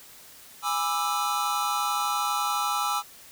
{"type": "chord", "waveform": "square", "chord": "E dominant seventh", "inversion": "first", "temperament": "just", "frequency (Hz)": [824.1, 988.9, 1186.7, 1318.5], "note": ["G#5", "B5", "D6", "E6"], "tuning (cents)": [-14, 2, 18, 0], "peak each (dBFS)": [-31, -34, -32, -29], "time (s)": [0.62, 3.03], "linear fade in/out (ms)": 50, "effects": ["white hiss -49 dBFS RMS until 3.31 s"]}